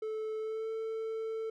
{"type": "tone with pitch glide", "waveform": "triangle", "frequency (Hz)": [436, 444.9], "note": ["A4", "A4"], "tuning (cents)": [-16, 19], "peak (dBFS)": -32, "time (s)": [0.02, 1.5], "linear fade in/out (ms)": 5, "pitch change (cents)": 35, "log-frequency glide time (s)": [0.39, 0.69], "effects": []}